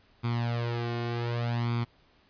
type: tone with flanger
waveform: sawtooth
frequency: 118.4 Hz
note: A#2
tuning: 27 cents sharp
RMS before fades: -30 dBFS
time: 0.23-1.85 s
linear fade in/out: 20 ms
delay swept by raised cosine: 0.86 to 2.76 ms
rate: 0.66 Hz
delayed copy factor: +0.75
effects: pink hiss -63 dBFS RMS until 2.29 s + resampled to 11025 Hz